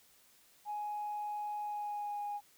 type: tone with pitch glide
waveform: sine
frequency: 835 to 823.5 Hz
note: G#5 to G#5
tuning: +9 to -15 cents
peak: -35 dBFS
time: 0.65-2.41 s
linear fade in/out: 50 ms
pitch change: -24 cents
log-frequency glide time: 1.61-2.23 s
effects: tanh soft clip ceiling -32 dBFS + white hiss -65 dBFS RMS until 2.57 s